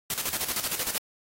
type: noise with tremolo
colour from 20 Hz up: white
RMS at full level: -28 dBFS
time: 0.1-0.98 s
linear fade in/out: 2 ms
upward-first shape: square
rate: 13 Hz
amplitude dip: 65%
effects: AAC 48 kbps